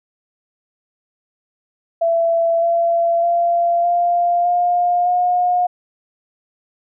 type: tone with pitch steps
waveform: sine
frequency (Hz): 669 / 678.3 / 687.8 / 697.4 / 707.1 / 717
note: E5 / E5 / F5 / F5 / F5 / F5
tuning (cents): +25 / +49 / -27 / -3 / +21 / +45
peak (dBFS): -13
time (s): 2.01-5.67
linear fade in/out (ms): 10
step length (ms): 610
effects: none